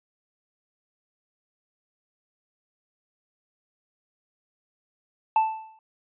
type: tone with exponential decay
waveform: triangle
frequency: 880 Hz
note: A5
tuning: in tune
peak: -13 dBFS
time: 5.36-5.79 s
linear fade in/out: 2 ms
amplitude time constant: 92 ms
effects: resampled to 8000 Hz